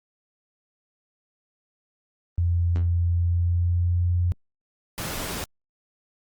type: tone with pitch glide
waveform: sine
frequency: 86.2 to 88.01 Hz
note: F2 to F2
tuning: -22 to +14 cents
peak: -19 dBFS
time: 2.38-4.32 s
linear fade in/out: 0 ms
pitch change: +36 cents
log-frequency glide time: 3.16-4.13 s
type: noise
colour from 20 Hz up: pink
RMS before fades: -31 dBFS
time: 4.98-5.44 s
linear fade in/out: 0 ms
effects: Opus 24 kbps